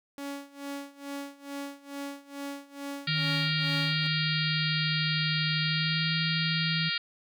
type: tone with tremolo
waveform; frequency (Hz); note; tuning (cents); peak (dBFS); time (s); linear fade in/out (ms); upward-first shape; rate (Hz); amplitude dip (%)
sawtooth; 281; C#4; +24; -30; 0.18-4.07; 0; sine; 2.3; 90
type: harmonic tone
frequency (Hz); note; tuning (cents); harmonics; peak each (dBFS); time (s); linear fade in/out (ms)
466.2; A#4; 0; 3 / 4 / 5 / 6 / 7 / 8 / 9 / 10; -36 / -36 / -36 / -36 / -36 / -36 / -36 / -36; 3.07-6.98; 5
type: tone with pitch glide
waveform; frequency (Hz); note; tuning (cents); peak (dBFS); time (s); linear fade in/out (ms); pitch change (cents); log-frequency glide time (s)
sine; 155.5 to 161.54; D#3 to E3; -1 to -35; -29; 3.07-6.9; 20; +66; 5.61-6.15
effects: none